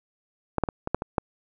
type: clicks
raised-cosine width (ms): 1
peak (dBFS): -9 / -7 / -14 / -14 / -7 / -15 / -7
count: 7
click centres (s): 0.583 / 0.637 / 0.688 / 0.874 / 0.946 / 1.021 / 1.182
effects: none